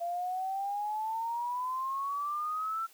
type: exponential sweep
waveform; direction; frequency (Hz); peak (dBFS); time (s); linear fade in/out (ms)
sine; up; 682 to 1349; -31; 0-2.87; 20
effects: white hiss -59 dBFS RMS until 2.93 s + high-pass 300 Hz 12 dB/octave